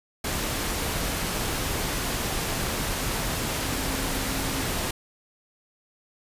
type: tone in noise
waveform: sine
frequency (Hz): 267.6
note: C4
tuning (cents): +39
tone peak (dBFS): -35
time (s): 3.65-4.73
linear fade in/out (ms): 5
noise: pink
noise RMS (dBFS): -28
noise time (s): 0.24-4.91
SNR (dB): -10
effects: resampled to 32000 Hz